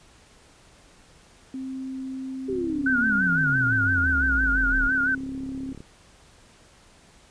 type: tone with pitch glide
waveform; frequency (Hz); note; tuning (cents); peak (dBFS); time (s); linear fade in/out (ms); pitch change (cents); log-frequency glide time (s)
sine; 263.3 to 265.7; C4 to C4; +11 to +27; -30; 1.54-5.73; 2; +16; 3.51-4.24
type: exponential sweep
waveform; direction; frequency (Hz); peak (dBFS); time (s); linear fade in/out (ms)
sine; down; 401.3 to 35.5; -25; 2.48-4.88; 10
type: click train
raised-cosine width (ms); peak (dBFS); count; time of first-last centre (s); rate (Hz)
3; -28; 117; 2.5-5.805; 35.1
type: tone with vibrato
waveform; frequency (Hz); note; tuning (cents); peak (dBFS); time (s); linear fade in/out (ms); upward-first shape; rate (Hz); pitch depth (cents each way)
sine; 1480; F#6; 0; -20; 2.86-5.15; 5; sine; 5.9; 89
effects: pink hiss -54 dBFS RMS until 7.3 s + resampled to 22050 Hz